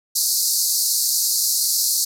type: band-pass noise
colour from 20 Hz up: pink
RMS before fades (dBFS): -20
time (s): 0.15-2.05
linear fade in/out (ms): 10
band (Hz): 4200 to 15000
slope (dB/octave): 96
effects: none